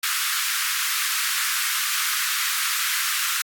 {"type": "high-pass noise", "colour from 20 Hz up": "pink", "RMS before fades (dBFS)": -24, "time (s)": [0.03, 3.42], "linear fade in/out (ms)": 5, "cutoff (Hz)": 1200, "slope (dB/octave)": 48, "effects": ["AAC 64 kbps"]}